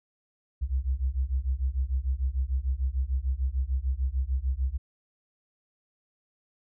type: beating tone pair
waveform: sine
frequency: 62.2 / 68.9 Hz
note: B1 / C#2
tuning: +13 / -10 cents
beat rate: 6.7 Hz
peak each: -28 / -28 dBFS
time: 0.61-4.78 s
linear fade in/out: 20 ms
effects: none